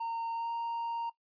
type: tone with pitch glide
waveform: triangle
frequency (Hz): 919 to 929.1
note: A#5 to A#5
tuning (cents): -25 to -6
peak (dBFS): -31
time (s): 0-1.1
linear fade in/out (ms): 10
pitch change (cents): +19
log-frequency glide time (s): 0.33-0.5
effects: noise-tail reverb RT60 0.1 s tail -18 dB re dry + resampled to 11025 Hz